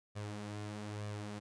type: tone with flanger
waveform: sawtooth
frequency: 104.4 Hz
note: G#2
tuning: 10 cents sharp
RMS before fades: -43 dBFS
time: 0.15-1.4 s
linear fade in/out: 20 ms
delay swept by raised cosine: 1.7 to 6.8 ms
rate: 1.1 Hz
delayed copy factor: +0.5
effects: resampled to 22050 Hz